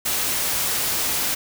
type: noise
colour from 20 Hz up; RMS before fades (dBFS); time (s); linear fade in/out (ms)
white; -23; 0.05-1.35; 10
effects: none